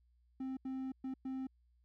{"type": "tone bursts at uneven times", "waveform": "triangle", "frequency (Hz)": 263, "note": "C4", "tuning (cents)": 9, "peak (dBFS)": -36, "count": 4, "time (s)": [[0.4, 0.57], [0.65, 0.92], [1.04, 1.14], [1.25, 1.47]], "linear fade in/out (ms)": 5, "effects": ["added 60 Hz sine -68 dBFS peak until 1.84 s"]}